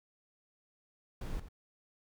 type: noise with echo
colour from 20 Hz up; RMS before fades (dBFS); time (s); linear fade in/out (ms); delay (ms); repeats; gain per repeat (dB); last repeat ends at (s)
brown; -38; 1.21-1.4; 5; 87; 1; -12; 1.487
effects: none